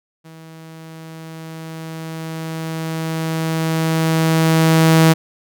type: tone with level ramp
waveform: sawtooth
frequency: 161.3 Hz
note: E3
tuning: 37 cents flat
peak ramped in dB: -34 to -4 dBFS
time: 0.24-5.14 s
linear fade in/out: 20 ms
effects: none